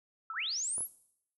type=tone with exponential decay; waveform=sine; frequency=1318.5 Hz; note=E6; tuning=in tune; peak=-34 dBFS; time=0.3-0.51 s; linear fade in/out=2 ms; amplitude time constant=45 ms
type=linear sweep; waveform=sine; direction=up; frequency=795 to 11860 Hz; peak=-32 dBFS; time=0.33-0.88 s; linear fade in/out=50 ms
type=clicks; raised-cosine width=1 ms; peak=-34 dBFS; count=2; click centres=0.781 / 0.807 s
effects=noise-tail reverb RT60 0.7 s tail -18 dB re dry